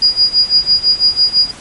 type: tone with tremolo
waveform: sine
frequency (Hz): 4877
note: D#8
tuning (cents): -35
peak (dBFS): -5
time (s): 0.02-1.51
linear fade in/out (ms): 2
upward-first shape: sine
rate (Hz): 6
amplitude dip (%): 90
effects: pink hiss -34 dBFS RMS until 1.6 s + MP3 48 kbps